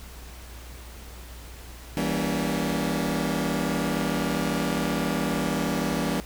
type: chord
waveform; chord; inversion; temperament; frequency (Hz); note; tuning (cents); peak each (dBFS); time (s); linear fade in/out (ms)
sawtooth; E diminished seventh; none; just; 164.81 / 197.78 / 237.3 / 284.8; E3 / G3 / Bb3 / Db4; 0 / +16 / +31 / +47; -26; 1.97-6.2; 0
effects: added 60 Hz sine -41 dBFS peak until 6.25 s + pink hiss -46 dBFS RMS until 6.25 s